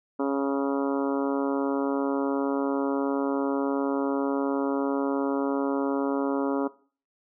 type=harmonic tone; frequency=138.59 Hz; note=C#3; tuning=in tune; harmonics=2 / 3 / 4 / 5 / 6 / 7 / 8 / 9 / 10; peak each=-26 / -30 / -32 / -38 / -39 / -36 / -41 / -39 / -43 dBFS; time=0.19-6.68 s; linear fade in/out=10 ms; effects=noise-tail reverb RT60 0.4 s tail -18 dB re dry

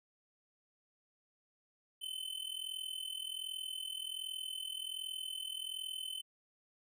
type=tone with amplitude modulation; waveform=square; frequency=3057 Hz; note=G7; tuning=44 cents flat; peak=-37 dBFS; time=2.01-6.22 s; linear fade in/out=20 ms; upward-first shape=sine; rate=41.3 Hz; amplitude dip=80%; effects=none

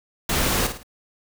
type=noise with echo; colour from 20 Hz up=pink; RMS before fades=-22 dBFS; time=0.29-0.67 s; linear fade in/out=5 ms; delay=54 ms; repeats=3; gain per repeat=-8 dB; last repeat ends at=0.832 s; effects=none

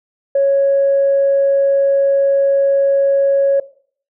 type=tone; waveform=sine; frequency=553 Hz; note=C#5; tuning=4 cents flat; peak=-9 dBFS; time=0.35-3.6 s; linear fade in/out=5 ms; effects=noise-tail reverb RT60 0.5 s tail -17 dB re dry + tanh soft clip ceiling -6 dBFS

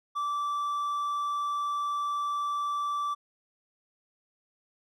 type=tone; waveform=triangle; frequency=1164 Hz; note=D6; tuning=16 cents flat; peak=-26 dBFS; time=0.15-3.15 s; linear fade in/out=20 ms; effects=none

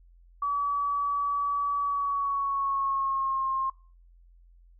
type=tone with pitch glide; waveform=sine; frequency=1143 to 1066.5 Hz; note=D6 to C6; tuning=-47 to +33 cents; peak=-25 dBFS; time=0.42-3.7 s; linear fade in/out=5 ms; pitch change=-120 cents; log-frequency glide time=1.79-3.48 s; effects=noise-tail reverb RT60 0.4 s tail -24 dB re dry + added 43 Hz sine -53 dBFS peak until 4.79 s

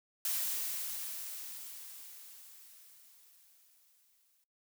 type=noise with exponential decay; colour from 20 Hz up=blue; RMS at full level=-33 dBFS; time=0.25-4.44 s; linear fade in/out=2 ms; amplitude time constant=910 ms; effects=noise-tail reverb RT60 0.2 s tail -21 dB re dry

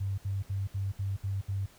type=tone bursts; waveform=sine; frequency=97.9 Hz; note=G2; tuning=2 cents flat; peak=-29 dBFS; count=7; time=0-1.662 s; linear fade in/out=10 ms; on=180 ms; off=67 ms; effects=pink hiss -58 dBFS RMS until 1.78 s

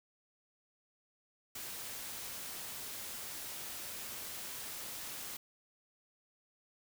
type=noise; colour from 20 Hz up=white; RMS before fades=-44 dBFS; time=1.55-5.37 s; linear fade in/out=5 ms; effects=none

